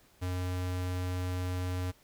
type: tone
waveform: square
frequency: 90.8 Hz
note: F#2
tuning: 32 cents flat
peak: -32 dBFS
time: 0.21-1.92 s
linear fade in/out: 20 ms
effects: pink hiss -63 dBFS RMS until 2.03 s